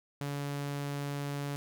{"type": "tone", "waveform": "sawtooth", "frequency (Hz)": 142.6, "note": "C#3", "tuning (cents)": 49, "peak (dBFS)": -30, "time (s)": [0.21, 1.56], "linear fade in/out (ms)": 0, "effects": []}